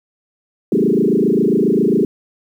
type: tone with frequency modulation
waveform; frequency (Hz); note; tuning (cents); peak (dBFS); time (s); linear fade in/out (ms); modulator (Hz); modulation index
sine; 306.7; D#4; -25; -11; 0.72-2.05; 2; 27.4; 4.4
effects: 8-bit